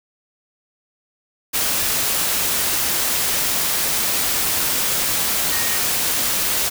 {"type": "tone in noise", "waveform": "sine", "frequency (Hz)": 1865, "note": "A#6", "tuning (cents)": 0, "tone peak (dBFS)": -29, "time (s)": [5.51, 5.79], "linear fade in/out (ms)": 20, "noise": "white", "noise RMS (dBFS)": -20, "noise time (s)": [1.53, 6.7], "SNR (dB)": -12, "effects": []}